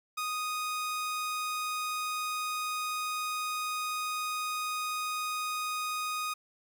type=tone; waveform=sawtooth; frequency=1243 Hz; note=D#6; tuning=2 cents flat; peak=-28 dBFS; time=0.17-6.34 s; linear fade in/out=10 ms; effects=none